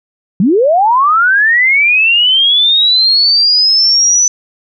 sine linear sweep, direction up, 164.81 to 6020 Hz, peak -6 dBFS, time 0.4-4.28 s, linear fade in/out 2 ms, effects none

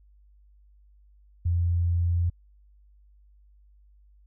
sine tone, 86.2 Hz, F2, 22 cents flat, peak -21 dBFS, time 1.45-2.3 s, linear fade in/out 10 ms, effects added 50 Hz sine -54 dBFS peak until 4.26 s

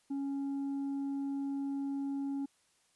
sine tone with tanh clipping, 277.2 Hz, C#4, in tune, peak -34 dBFS, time 0.1-2.46 s, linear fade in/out 10 ms, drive 3 dB, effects white hiss -71 dBFS RMS until 2.95 s + resampled to 24000 Hz

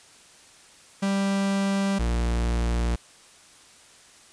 45% pulse tone pair in turn, 196.6 / 58.45 Hz, G3 / A#1, +5 / +5 cents, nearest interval octave + major sixth, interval 2100 cents, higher first, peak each -22 dBFS, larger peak neither, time 1.02-1.99 / 1.99-2.96 s, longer neither, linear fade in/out 10 ms, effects white hiss -52 dBFS RMS until 4.32 s + resampled to 22050 Hz

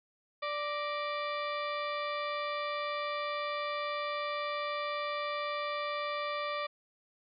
harmonic tone with a mistuned harmonic, 587.3 Hz, D5, in tune, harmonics 1 / 2 / 3 / 4 / 5 / 6 / 7 / 8, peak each -37 / -36 / -44 / -42 / -52 / -45 / -52 / -51 dBFS, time 0.42-6.67 s, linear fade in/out 10 ms, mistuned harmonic 3, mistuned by +110 cents, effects none

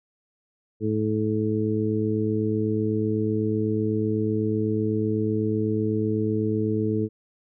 harmonic tone, 108 Hz, A2, 32 cents flat, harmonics 1 / 2 / 3 / 4, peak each -27 / -27 / -27 / -27 dBFS, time 0.8-7.09 s, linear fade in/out 50 ms, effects none

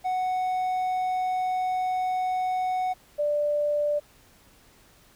triangle / sine tone pair in turn, 740 / 589.2 Hz, F#5 / D5, 0 / +6 cents, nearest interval major third, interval 394 cents, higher first, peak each -22 dBFS, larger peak neither, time 0.04-2.94 / 3.18-4 s, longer first, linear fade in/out 20 ms, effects pink hiss -57 dBFS RMS until 5.15 s

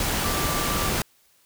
sine tone in noise, 1174 Hz, D6, 1 cent flat, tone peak -30 dBFS, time 0.24-0.89 s, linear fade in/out 2 ms, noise pink, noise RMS -25 dBFS, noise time 0-1.02 s, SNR -8 dB, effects white hiss -61 dBFS RMS until 1.45 s

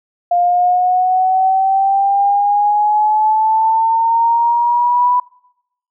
sine exponential sweep, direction up, 700 to 990 Hz, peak -10 dBFS, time 0.31-5.2 s, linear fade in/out 5 ms, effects noise-tail reverb RT60 0.8 s tail -23 dB re dry

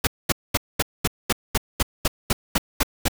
pink noise bursts, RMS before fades -19 dBFS, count 13, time 0.04-3.083 s, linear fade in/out 5 ms, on 31 ms, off 220 ms, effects none

